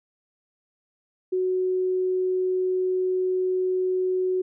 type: tone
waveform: sine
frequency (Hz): 370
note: F#4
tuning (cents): 0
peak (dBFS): -21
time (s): 1.32-4.42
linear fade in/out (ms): 10
effects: none